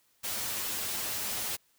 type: noise with comb filter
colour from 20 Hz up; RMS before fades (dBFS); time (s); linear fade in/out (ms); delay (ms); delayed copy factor
white; -34; 0.23-1.57; 20; 9.4; +0.55
effects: white hiss -69 dBFS RMS until 1.78 s